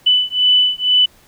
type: beating tone pair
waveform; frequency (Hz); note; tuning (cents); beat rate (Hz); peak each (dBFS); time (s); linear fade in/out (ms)
sine; 2989 / 2991.1; F#7 / F#7; +17 / +18; 2.1; -14; 0.06-1.06; 10
effects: pink hiss -50 dBFS RMS until 1.27 s